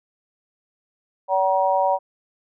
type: harmonic tone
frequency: 190 Hz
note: F#3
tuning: 46 cents sharp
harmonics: 3 / 4 / 5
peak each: -21 / -21 / -21 dBFS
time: 1.28-1.99 s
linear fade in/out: 50 ms
effects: none